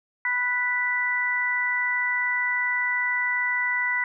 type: harmonic tone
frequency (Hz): 493.9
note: B4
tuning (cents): 0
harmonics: 2 / 3 / 4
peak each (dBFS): -31 / -30 / -23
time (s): 0.25-4.04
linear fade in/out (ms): 2
effects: none